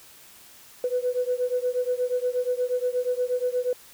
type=beating tone pair; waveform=sine; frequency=493.9 / 502.3 Hz; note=B4 / B4; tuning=0 / +29 cents; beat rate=8.4 Hz; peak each=-25 / -26 dBFS; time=0.84-3.73 s; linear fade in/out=2 ms; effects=tanh soft clip ceiling -15 dBFS + white hiss -50 dBFS RMS until 3.93 s